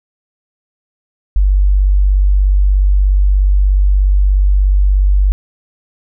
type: tone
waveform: sine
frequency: 48.41 Hz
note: G1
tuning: 21 cents flat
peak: -7 dBFS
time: 1.36-5.32 s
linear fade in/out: 0 ms
effects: none